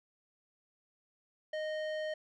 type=tone with low-pass filter; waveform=square; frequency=619 Hz; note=D#5; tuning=9 cents flat; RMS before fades=-37 dBFS; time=1.53-2.14 s; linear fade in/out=5 ms; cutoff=3100 Hz; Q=0.92; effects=none